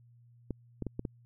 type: clicks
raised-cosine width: 3 ms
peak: -22 dBFS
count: 5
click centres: 0.507 / 0.823 / 0.867 / 0.994 / 1.052 s
effects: added 119 Hz sine -57 dBFS peak until 1.25 s